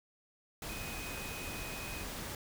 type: tone in noise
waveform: sine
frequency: 2506 Hz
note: D#7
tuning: 12 cents sharp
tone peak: -46 dBFS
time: 0.69-2.03 s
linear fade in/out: 2 ms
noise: pink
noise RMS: -42 dBFS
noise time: 0.62-2.35 s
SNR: -7 dB
effects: none